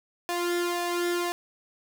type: tone with flanger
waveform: sawtooth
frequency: 349.2 Hz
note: F4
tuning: in tune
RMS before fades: -28 dBFS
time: 0.29-1.32 s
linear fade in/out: 0 ms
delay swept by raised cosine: 1.7 to 2.31 ms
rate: 1.9 Hz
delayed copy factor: +0.65
effects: none